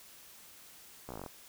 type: slowing click train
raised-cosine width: 1 ms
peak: -28 dBFS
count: 10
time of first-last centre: 1.09-1.262 s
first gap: 15 ms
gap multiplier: 1.06
effects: white hiss -55 dBFS RMS until 1.48 s